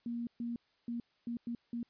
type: tone bursts at uneven times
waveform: sine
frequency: 236.1 Hz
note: A#3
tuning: 22 cents sharp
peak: -35 dBFS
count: 6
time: 0.06-0.27 / 0.4-0.56 / 0.88-1 / 1.27-1.37 / 1.47-1.55 / 1.73-1.83 s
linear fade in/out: 2 ms
effects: white hiss -73 dBFS RMS until 1.89 s + resampled to 11025 Hz